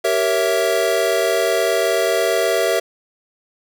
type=chord; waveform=square; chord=G diminished seventh; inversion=none; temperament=equal with one note detuned; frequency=387.5 / 466.2 / 554.4 / 659.3 Hz; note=G4 / Bb4 / Db5 / Fb5; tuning=-20 / 0 / 0 / 0 cents; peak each=-23 / -22 / -24 / -20 dBFS; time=0.04-2.8 s; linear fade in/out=10 ms; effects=none